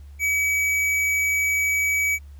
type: tone with hard clipping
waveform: sine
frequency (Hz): 2278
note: C#7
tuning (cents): +47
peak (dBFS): -21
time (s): 0.19-2.19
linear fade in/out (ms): 50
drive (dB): 12
effects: added 71 Hz sine -39 dBFS peak until 2.39 s + pink hiss -61 dBFS RMS until 2.39 s